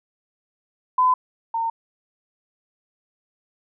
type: tone pair in turn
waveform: sine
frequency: 1012 / 912.1 Hz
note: B5 / A#5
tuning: +42 / -38 cents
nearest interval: major second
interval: 180 cents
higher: first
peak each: -14 / -21 dBFS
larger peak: first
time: 0.98-1.14 / 1.54-1.7 s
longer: neither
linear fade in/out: 5 ms
effects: none